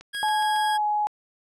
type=click train; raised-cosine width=0.2 ms; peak=-26 dBFS; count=5; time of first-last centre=0.01-0.562 s; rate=7.24 Hz
type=tone; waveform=25% pulse; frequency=1647 Hz; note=G#6; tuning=15 cents flat; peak=-24 dBFS; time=0.13-0.78 s; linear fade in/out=20 ms
type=tone with pitch glide; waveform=sine; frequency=854 to 839.3 Hz; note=G#5 to G#5; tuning=+48 to +18 cents; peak=-21 dBFS; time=0.23-1.07 s; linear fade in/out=0 ms; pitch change=-30 cents; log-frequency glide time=0.72-0.85 s
effects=low-pass 11000 Hz 12 dB/octave